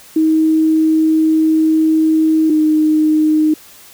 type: tone pair in turn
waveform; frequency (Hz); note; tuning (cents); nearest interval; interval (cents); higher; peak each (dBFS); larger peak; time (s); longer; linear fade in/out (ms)
sine; 316.4 / 309.2; D#4 / D#4; +29 / -11; unison; 40; first; -9; neither; 0.16-2.5 / 2.5-3.54; first; 5
effects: white hiss -41 dBFS RMS until 3.93 s